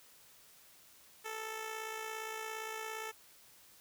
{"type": "tone with amplitude modulation", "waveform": "10% pulse", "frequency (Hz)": 440, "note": "A4", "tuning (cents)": 0, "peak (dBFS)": -30, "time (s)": [1.24, 3.12], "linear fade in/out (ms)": 20, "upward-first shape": "sine", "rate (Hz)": 57.4, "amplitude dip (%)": 45, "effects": ["white hiss -61 dBFS RMS until 3.8 s"]}